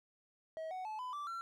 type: tone with pitch steps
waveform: triangle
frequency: 640 / 743.7 / 864.2 / 1004.3 / 1167 / 1356.1 Hz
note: D#5 / F#5 / A5 / B5 / D6 / E6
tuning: +49 / +9 / -31 / +29 / -11 / +49 cents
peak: -38 dBFS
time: 0.57-1.41 s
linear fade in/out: 0 ms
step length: 140 ms
effects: none